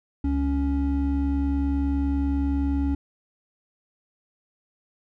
triangle tone pair together, 69.9 / 279.6 Hz, C#2 / C#4, +15 / +15 cents, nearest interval 2 octaves, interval 2400 cents, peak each -22 dBFS, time 0.24-2.95 s, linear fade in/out 5 ms, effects none

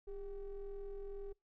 triangle ring-modulated tone, 189.1 Hz, F#3, 38 cents sharp, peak -37 dBFS, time 0.07-1.33 s, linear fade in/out 10 ms, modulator 210 Hz, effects noise-tail reverb RT60 0.2 s tail -26 dB re dry + tanh soft clip ceiling -33 dBFS

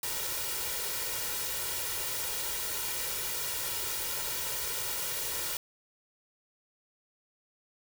white noise with comb filter, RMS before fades -34 dBFS, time 0.03-5.57 s, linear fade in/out 2 ms, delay 2.1 ms, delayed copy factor +0.7, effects none

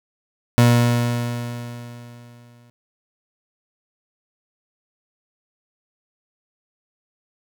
30% pulse tone with exponential decay, 119.7 Hz, A#2, 46 cents sharp, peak -7 dBFS, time 0.58-2.7 s, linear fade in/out 0 ms, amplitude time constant 460 ms, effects none

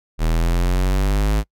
square exponential sweep, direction up, 39.42 to 53.6 Hz, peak -16 dBFS, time 0.18-1.44 s, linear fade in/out 50 ms, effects noise-tail reverb RT60 0.1 s tail -25 dB re dry

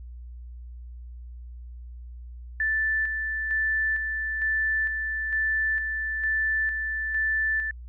sine tone with tremolo, 1760 Hz, A6, in tune, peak -22 dBFS, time 2.6-7.71 s, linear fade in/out 2 ms, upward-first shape square, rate 1.1 Hz, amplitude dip 40%, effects added 60 Hz sine -38 dBFS peak until 7.88 s

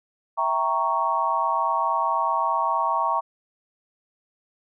sine chord, E diminished seventh, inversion none, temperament equal, 659.3 / 784 / 932.3 / 1108.7 Hz, E5 / G5 / Bb5 / Db6, 0 / 0 / 0 / 0 cents, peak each -29 / -29 / -24 / -24 dBFS, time 0.37-3.21 s, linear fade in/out 20 ms, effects none

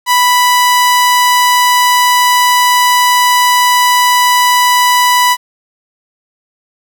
sawtooth tone, 987.8 Hz, B5, in tune, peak -3 dBFS, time 0.06-5.37 s, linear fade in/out 50 ms, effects 7-bit

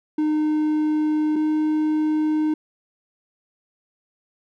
triangle tone pair in turn, 306 / 308 Hz, D#4 / D#4, -29 / -17 cents, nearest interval unison, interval 12 cents, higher second, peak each -16 / -16 dBFS, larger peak neither, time 0.18-1.36 / 1.36-2.54 s, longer neither, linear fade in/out 5 ms, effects none

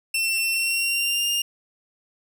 sawtooth tone with pitch glide, 2698 to 2811 Hz, E7 to F7, +40 to +11 cents, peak -18 dBFS, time 0.14-1.42 s, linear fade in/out 5 ms, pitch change +71 cents, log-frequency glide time 0.48-1.29 s, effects none

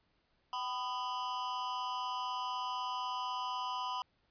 square tone with amplitude modulation, 1000 Hz, B5, 21 cents sharp, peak -32 dBFS, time 0.53-4.02 s, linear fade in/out 2 ms, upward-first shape sine, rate 236 Hz, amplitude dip 90%, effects pink hiss -75 dBFS RMS until 4.3 s + resampled to 11025 Hz

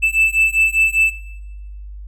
triangle beating tone pair, 2637 / 2642 Hz, E7 / E7, 0 / +3 cents, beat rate 5 Hz, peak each -15 / -14 dBFS, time 0.02-1.11 s, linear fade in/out 20 ms, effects noise-tail reverb RT60 1.0 s tail -18 dB re dry + added 50 Hz sine -30 dBFS peak until 2.07 s

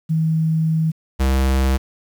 sine / square tone pair in turn, 159.9 / 66.17 Hz, D#3 / C2, +48 / +20 cents, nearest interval octave + minor third, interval 1528 cents, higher first, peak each -15 dBFS, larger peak neither, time 0.09-0.92 / 1.19-1.78 s, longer first, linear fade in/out 20 ms, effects 8-bit

